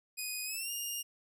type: tone with pitch glide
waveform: 10% pulse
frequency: 2489 to 2826 Hz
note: D#7 to F7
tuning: 0 to +20 cents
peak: -28 dBFS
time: 0.17-1.03 s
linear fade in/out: 20 ms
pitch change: +220 cents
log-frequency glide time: 0.45-0.71 s
effects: none

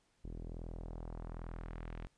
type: tone with low-pass filter sweep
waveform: sawtooth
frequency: 41.2 Hz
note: E1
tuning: in tune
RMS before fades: -45 dBFS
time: 0.24-2.07 s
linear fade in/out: 0 ms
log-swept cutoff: 350 to 2700 Hz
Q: 1.2
effects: pink hiss -75 dBFS RMS until 2.17 s + resampled to 22050 Hz

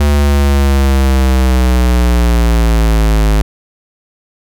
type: linear sweep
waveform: square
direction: down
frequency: 73.2 to 51.91 Hz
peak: -8 dBFS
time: 0-3.42 s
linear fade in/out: 5 ms
effects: none

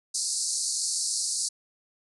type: band-pass noise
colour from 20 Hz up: white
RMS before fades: -29 dBFS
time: 0.14-1.49 s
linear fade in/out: 10 ms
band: 4200 to 10000 Hz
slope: 96 dB/octave
effects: none

